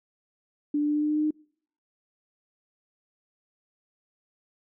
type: tone with pitch steps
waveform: sine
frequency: 293.7 / 295.4 / 297.1 / 298.8 / 300.6 / 302.3 / 304.1 / 305.8 Hz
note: D4 / D4 / D4 / D4 / D4 / D#4 / D#4 / D#4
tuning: 0 / +10 / +20 / +30 / +40 / -50 / -40 / -30 cents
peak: -22 dBFS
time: 0.74-1.308 s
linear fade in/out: 5 ms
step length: 71 ms
effects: noise-tail reverb RT60 0.6 s tail -26 dB re dry